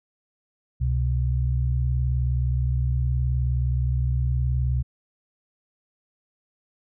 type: tone pair together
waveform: sine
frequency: 66.7 / 125.91 Hz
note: C2 / B2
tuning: +34 / +34 cents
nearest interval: major seventh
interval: 1100 cents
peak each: -22 / -24 dBFS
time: 0.8-4.83 s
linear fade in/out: 20 ms
effects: none